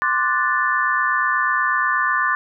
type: chord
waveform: sine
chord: D dominant seventh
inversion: third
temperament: equal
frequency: 1046.5 / 1174.7 / 1480 / 1760 Hz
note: C6 / D6 / F#6 / A6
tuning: 0 / 0 / 0 / 0 cents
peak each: -23 / -22 / -24 / -20 dBFS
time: 0.02-2.35 s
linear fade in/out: 0 ms
effects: none